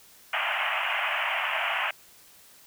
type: band-pass noise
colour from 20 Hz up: white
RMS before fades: -28 dBFS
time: 0.33-1.91 s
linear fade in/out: 5 ms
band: 610 to 3000 Hz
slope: 96 dB/octave
effects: white hiss -54 dBFS RMS until 2.66 s